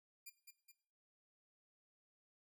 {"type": "tone with echo", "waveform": "5% pulse", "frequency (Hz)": 2402, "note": "D7", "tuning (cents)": 38, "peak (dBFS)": -40, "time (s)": [0.26, 0.3], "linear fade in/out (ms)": 10, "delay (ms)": 210, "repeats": 2, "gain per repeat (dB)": -5, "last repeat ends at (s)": 0.72, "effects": ["noise-tail reverb RT60 0.5 s tail -17 dB re dry"]}